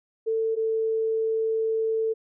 sine tone pair in turn, 446.5 / 444.8 Hz, A4 / A4, +25 / +19 cents, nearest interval unison, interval 6 cents, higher first, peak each -22 dBFS, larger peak neither, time 0.26-0.56 / 0.56-2.14 s, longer second, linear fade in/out 20 ms, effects none

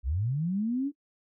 sine linear sweep, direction up, 54.3 to 293.7 Hz, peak -26 dBFS, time 0.03-0.92 s, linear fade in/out 50 ms, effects noise-tail reverb RT60 0.1 s tail -20 dB re dry

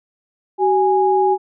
sine tone pair together, 380 / 827.4 Hz, F#4 / G#5, +46 / -7 cents, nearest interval octave + minor second, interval 1347 cents, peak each -15 dBFS, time 0.58-1.38 s, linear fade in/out 50 ms, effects none

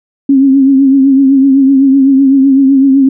sine tone with vibrato, 271 Hz, C#4, 39 cents flat, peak -3 dBFS, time 0.29-3.09 s, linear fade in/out 5 ms, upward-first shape triangle, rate 7.9 Hz, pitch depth 60 cents each way, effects none

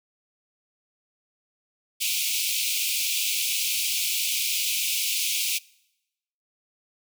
pink high-pass noise, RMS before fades -26 dBFS, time 2-5.59 s, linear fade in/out 20 ms, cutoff 2300 Hz, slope 96 dB/octave, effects noise-tail reverb RT60 0.9 s tail -24 dB re dry

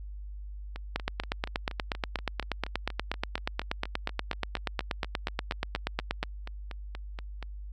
two click trains, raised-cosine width 0.3 ms, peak -12 / -23 dBFS, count 45 / 29, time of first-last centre 0.96-6.229 / 0.76-7.427 s, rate 8.35 / 4.2 Hz, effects added 50 Hz sine -38 dBFS peak until 7.72 s

